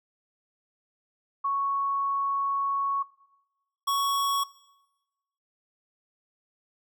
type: tone pair in turn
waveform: sine / square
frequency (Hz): 1108.7 / 1113.7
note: C#6 / C#6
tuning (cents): 0 / +8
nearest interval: unison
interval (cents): 8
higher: second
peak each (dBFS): -24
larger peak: neither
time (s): 1.44-3.03 / 3.87-4.44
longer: first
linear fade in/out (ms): 10
effects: noise-tail reverb RT60 1.0 s tail -20 dB re dry